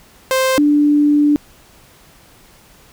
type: tone pair in turn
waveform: sawtooth / sine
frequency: 523.3 / 293.7 Hz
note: C5 / D4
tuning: 0 / 0 cents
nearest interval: minor seventh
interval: 1000 cents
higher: first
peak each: -9 dBFS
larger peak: neither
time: 0.31-0.58 / 0.58-1.36 s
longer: second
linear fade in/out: 0 ms
effects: pink hiss -47 dBFS RMS until 2.92 s